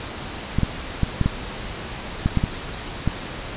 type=clicks; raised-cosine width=5 ms; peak=-6 dBFS; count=9; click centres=0.586 / 0.633 / 1.033 / 1.213 / 1.26 / 2.26 / 2.373 / 2.439 / 3.076 s; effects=pink hiss -32 dBFS RMS until 3.56 s + resampled to 8000 Hz